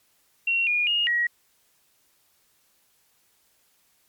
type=tone with pitch steps; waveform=sine; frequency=2738 / 2435 / 2854 / 1906 Hz; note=F7 / D#7 / F7 / A#6; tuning=-35 / -38 / +37 / +38 cents; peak=-20 dBFS; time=0.47-1.27 s; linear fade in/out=5 ms; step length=200 ms; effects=white hiss -65 dBFS RMS until 4.08 s + MP3 96 kbps

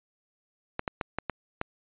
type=clicks; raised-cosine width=0.5 ms; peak=-14 dBFS; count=6; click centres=0.794 / 0.878 / 1.012 / 1.186 / 1.297 / 1.614 s; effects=resampled to 8000 Hz

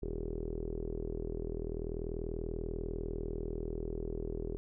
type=tone with low-pass filter; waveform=sawtooth; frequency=40.31 Hz; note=E1; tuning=38 cents flat; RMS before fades=-38 dBFS; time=0.02-4.57 s; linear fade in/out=0 ms; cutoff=400 Hz; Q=7.9; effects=none

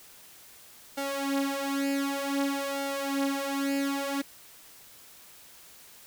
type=tone with flanger; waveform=sawtooth; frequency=277.2 Hz; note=C#4; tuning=in tune; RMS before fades=-30 dBFS; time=0.97-4.22 s; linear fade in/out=10 ms; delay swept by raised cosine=1.4 to 6.8 ms; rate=0.54 Hz; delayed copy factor=+0.8; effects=white hiss -52 dBFS RMS until 6.06 s

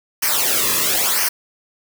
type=noise with flanger; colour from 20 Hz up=white; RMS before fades=-18 dBFS; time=0.22-1.29 s; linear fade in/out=10 ms; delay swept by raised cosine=0.26 to 1.36 ms; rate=0.99 Hz; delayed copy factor=-0.75; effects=none

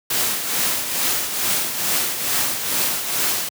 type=noise with tremolo; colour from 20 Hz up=white; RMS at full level=-19 dBFS; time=0.1-3.49 s; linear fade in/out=5 ms; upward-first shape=triangle; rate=2.3 Hz; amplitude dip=60%; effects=high-pass 100 Hz 12 dB/octave

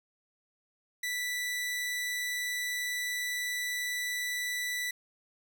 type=tone; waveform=sawtooth; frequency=1973 Hz; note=B6; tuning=2 cents flat; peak=-28 dBFS; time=1.03-4.91 s; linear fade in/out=5 ms; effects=none

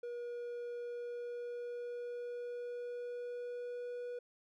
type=tone with pitch glide; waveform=triangle; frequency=480 to 487.3 Hz; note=B4 to B4; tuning=-49 to -23 cents; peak=-38 dBFS; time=0.03-4.19 s; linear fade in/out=5 ms; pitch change=+26 cents; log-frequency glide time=0.77-3.89 s; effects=none

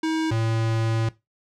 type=tone pair in turn; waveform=square; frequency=319 / 112.78 Hz; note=D#4 / A2; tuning=+43 / +43 cents; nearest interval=octave + tritone; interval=1800 cents; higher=first; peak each=-22 dBFS; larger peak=neither; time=0.03-0.31 / 0.31-1.09 s; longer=second; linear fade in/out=5 ms; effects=noise-tail reverb RT60 0.2 s tail -17 dB re dry + low-pass 6000 Hz 12 dB/octave

